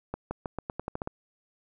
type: accelerating click train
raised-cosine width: 1 ms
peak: -18 dBFS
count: 10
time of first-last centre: 0.14-1.074 s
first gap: 170 ms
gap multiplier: 0.87
effects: none